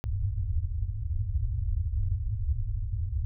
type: low-pass noise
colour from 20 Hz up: white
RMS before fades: -29 dBFS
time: 0.04-3.25 s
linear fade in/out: 0 ms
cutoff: 110 Hz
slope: 96 dB/octave
effects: none